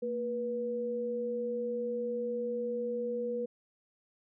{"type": "tone pair together", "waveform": "sine", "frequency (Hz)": [229.2, 485], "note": ["A#3", "B4"], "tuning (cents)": [-29, -31], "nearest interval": "octave + minor second", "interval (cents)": 1298, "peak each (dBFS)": [-39, -32], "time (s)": [0.02, 3.46], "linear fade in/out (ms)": 10, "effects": []}